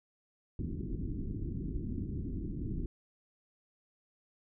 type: low-pass noise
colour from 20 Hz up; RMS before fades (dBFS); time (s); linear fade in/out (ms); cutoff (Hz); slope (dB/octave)
pink; -37; 0.59-2.86; 2; 350; 48
effects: none